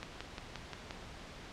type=click train; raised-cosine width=0.2 ms; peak=-23 dBFS; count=6; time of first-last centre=0.03-0.909 s; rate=5.69 Hz; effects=pink hiss -49 dBFS RMS until 1.52 s + low-pass 5000 Hz 12 dB/octave